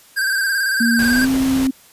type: tone with vibrato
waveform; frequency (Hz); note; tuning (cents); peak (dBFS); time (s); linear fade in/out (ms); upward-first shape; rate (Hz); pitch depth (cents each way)
square; 1579; G6; +12; -17; 0.16-1.26; 20; square; 18; 40
type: tone with pitch glide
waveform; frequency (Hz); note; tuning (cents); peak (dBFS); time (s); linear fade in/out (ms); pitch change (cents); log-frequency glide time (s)
sine; 233.1 to 264.7; A#3 to C4; 0 to +20; -14; 0.8-1.71; 10; +220; 1.03-1.28
type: noise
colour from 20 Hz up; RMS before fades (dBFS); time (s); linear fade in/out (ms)
pink; -27; 0.99-1.67; 0
effects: white hiss -48 dBFS RMS until 1.92 s + resampled to 32000 Hz